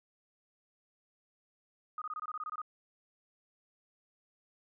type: tone bursts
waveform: sine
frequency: 1244.5 Hz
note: D#6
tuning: in tune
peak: -36 dBFS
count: 11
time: 1.98-2.617 s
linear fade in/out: 2 ms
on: 37 ms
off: 23 ms
effects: none